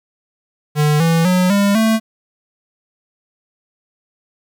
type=tone with pitch steps; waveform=square; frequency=149.8 / 165.26 / 182.31 / 201.1 / 221.9 Hz; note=D3 / E3 / F#3 / G3 / A3; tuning=+35 / +5 / -25 / +44 / +15 cents; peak=-12 dBFS; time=0.75-2 s; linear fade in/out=50 ms; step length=250 ms; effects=9-bit